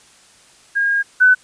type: tone pair in turn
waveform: sine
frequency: 1625 / 1504.1 Hz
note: G#6 / F#6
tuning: -38 / +28 cents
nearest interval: minor second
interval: 134 cents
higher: first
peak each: -14 / -7 dBFS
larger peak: second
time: 0.75-1.03 / 1.2-1.35 s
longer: first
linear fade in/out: 20 ms
effects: white hiss -49 dBFS RMS until 1.43 s + resampled to 22050 Hz